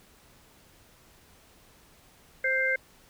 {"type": "harmonic tone", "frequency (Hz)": 524, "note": "C5", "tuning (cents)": 2, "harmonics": [1, 3, 4], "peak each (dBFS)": [-31, -27, -27], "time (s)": [2.44, 2.76], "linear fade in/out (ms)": 5, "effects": ["pink hiss -58 dBFS RMS until 3.09 s"]}